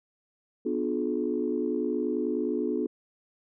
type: chord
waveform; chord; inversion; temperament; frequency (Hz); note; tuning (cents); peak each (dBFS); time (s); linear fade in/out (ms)
sine; B diminished seventh; none; just; 246.9 / 296.3 / 355.6 / 426.7; B3 / D4 / F4 / Ab4; 0 / +15 / +31 / +47; -31; 0.65-2.87; 10
effects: tanh soft clip ceiling -15 dBFS